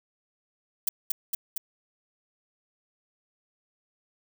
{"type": "noise with echo", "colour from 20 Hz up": "violet", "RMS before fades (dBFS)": -24, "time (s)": [0.87, 0.89], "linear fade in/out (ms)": 5, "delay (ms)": 230, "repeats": 3, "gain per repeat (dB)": -2, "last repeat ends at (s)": 1.58, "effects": []}